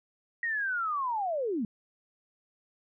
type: linear sweep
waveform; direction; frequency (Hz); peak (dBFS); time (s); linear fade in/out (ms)
sine; down; 1900 to 197.8; -28; 0.43-1.65; 2
effects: none